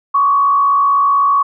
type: tone with frequency modulation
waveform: sine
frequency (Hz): 1124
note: C#6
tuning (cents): +24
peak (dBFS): -9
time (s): 0.14-1.43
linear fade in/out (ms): 10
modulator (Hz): 55.9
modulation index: 0.53
effects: none